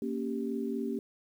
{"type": "chord", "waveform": "sine", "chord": "G diminished", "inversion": "first", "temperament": "equal", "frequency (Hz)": [233.1, 277.2, 392], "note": ["Bb3", "Db4", "G4"], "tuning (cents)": [0, 0, 0], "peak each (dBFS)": [-34, -36, -36], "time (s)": [0.02, 0.99], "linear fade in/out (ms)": 2, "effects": ["10-bit"]}